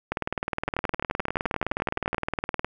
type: two click trains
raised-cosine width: 0.5 ms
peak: -11 / -11 dBFS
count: 18 / 50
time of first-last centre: 0.68-2.146 / 0.12-2.646 s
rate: 11.6 / 19.4 Hz
effects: none